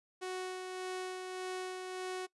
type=tone with tremolo; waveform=sawtooth; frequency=370 Hz; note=F#4; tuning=in tune; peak=-33 dBFS; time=0.21-2.27 s; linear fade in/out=20 ms; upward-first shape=sine; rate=1.7 Hz; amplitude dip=35%; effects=noise-tail reverb RT60 0.1 s tail -21 dB re dry + resampled to 24000 Hz